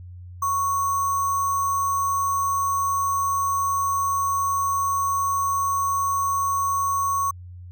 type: tone with sample-and-hold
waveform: sine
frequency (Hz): 1108.7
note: C#6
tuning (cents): 0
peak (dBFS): -20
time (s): 0.42-7.31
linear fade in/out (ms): 5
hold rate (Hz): 7350
effects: added 89 Hz sine -37 dBFS peak until 7.71 s